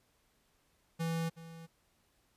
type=tone with echo; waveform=square; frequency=164.81 Hz; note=E3; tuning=in tune; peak=-33 dBFS; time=0.99-1.3 s; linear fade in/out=20 ms; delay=370 ms; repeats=1; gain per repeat=-15 dB; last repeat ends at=1.67 s; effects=pink hiss -73 dBFS RMS until 2.36 s + resampled to 32000 Hz